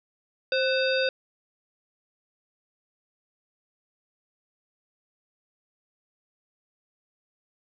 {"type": "harmonic tone with a mistuned harmonic", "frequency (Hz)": 526, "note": "C5", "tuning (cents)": 9, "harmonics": [1, 3, 5, 7, 9], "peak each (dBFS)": [-24, -29, -31, -32, -34], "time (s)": [0.52, 1.09], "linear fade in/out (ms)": 2, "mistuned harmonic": 3, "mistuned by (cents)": -83, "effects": []}